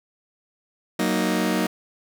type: chord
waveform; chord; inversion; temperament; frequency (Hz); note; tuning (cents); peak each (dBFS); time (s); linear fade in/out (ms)
sawtooth; D# minor; first; just; 186.68 / 233.3 / 311.1; F#3 / A#3 / D#4; +16 / +2 / 0; -21; 0.99-1.67; 5
effects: none